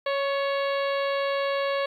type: harmonic tone with a mistuned harmonic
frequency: 554.4 Hz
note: C#5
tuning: in tune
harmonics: 1 / 2 / 3 / 4 / 5 / 6 / 7 / 8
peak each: -25 / -31 / -35 / -37 / -39 / -41 / -42 / -43 dBFS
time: 0.06-1.86 s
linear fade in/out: 5 ms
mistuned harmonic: 3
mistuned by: +35 cents
effects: 10-bit